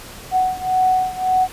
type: beating tone pair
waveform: sine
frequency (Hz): 743 / 744.8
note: F#5 / F#5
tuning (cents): +7 / +11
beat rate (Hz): 1.8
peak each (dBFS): -17 / -19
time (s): 0.31-1.48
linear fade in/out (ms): 50
effects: pink hiss -37 dBFS RMS until 1.52 s + resampled to 32000 Hz